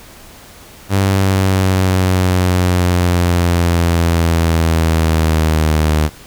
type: exponential sweep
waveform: sawtooth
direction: down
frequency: 98 to 76.5 Hz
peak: -7 dBFS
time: 0.89-6.1 s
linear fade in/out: 50 ms
effects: pink hiss -39 dBFS RMS until 6.26 s